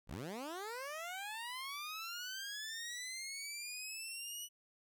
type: linear sweep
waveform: 15% pulse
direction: up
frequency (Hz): 36.04 to 2960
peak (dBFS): -36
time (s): 0.07-4.49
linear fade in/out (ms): 50
effects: none